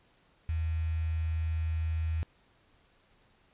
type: tone with quantisation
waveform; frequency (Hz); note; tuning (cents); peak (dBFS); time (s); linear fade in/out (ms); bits
sine; 80.6; E2; -38; -28; 0.49-2.23; 0; 8
effects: pink hiss -66 dBFS RMS until 3.53 s + resampled to 8000 Hz